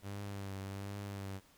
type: tone with vibrato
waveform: sawtooth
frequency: 99 Hz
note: G2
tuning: 18 cents sharp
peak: -37 dBFS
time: 0.02-1.41 s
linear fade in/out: 50 ms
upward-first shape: triangle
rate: 1.3 Hz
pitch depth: 45 cents each way
effects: pink hiss -65 dBFS RMS until 1.57 s